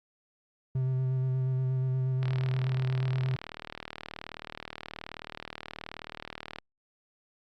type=tone with vibrato; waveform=triangle; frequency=130 Hz; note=C3; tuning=11 cents flat; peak=-24 dBFS; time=0.75-3.36 s; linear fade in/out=5 ms; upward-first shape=square; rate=8.4 Hz; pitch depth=14 cents each way
type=click train; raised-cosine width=0.3 ms; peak=-22 dBFS; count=170; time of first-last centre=2.23-6.586 s; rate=38.8 Hz
effects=Opus 48 kbps